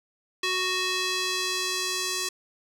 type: tone with band-pass filter sweep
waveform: square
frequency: 370.5 Hz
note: F#4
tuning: 2 cents sharp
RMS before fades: -28 dBFS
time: 0.43-2.29 s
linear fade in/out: 5 ms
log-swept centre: 3400 to 6100 Hz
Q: 1.1
effects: none